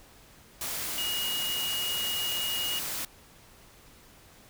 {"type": "tone in noise", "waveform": "sine", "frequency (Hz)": 2879, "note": "F#7", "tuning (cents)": -48, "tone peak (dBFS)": -30, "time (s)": [0.98, 2.79], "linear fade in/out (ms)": 2, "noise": "white", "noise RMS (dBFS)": -34, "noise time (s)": [0.61, 3.05], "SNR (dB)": 1, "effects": ["pink hiss -55 dBFS RMS until 4.49 s"]}